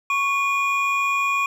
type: tone pair together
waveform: triangle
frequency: 1108.7 / 2438 Hz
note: C#6 / D#7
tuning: 0 / -36 cents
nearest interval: octave + major second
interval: 1364 cents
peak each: -20 dBFS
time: 0.1-1.46 s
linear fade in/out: 2 ms
effects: none